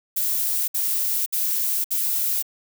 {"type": "noise bursts", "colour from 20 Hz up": "violet", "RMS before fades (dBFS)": -23, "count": 4, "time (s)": [0.16, 2.426], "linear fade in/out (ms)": 10, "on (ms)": 520, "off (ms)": 62, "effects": []}